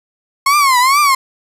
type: tone with vibrato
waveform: 35% pulse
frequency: 1079 Hz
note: C#6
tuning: 47 cents flat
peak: -7 dBFS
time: 0.46-1.15 s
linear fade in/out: 5 ms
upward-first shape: triangle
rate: 2.3 Hz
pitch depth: 190 cents each way
effects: resampled to 32000 Hz + 7-bit